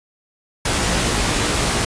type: noise with comb filter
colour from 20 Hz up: pink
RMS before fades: -19 dBFS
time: 0.65-1.85 s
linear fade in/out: 5 ms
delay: 17 ms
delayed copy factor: +0.55
effects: resampled to 22050 Hz